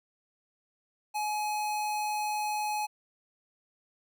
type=tone; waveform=square; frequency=844 Hz; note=G#5; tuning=28 cents sharp; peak=-30 dBFS; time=1.14-2.87 s; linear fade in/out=20 ms; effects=none